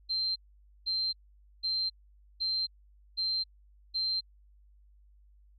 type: tone bursts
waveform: sine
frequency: 4139 Hz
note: C8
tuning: 20 cents flat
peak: -28 dBFS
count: 6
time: 0.09-4.21 s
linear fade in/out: 20 ms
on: 270 ms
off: 500 ms
effects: added 50 Hz sine -57 dBFS peak until 5.58 s + AAC 48 kbps